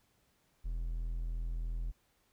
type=tone; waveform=triangle; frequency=41.52 Hz; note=E1; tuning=13 cents sharp; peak=-32 dBFS; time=0.64-1.92 s; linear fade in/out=20 ms; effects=pink hiss -73 dBFS RMS until 2.32 s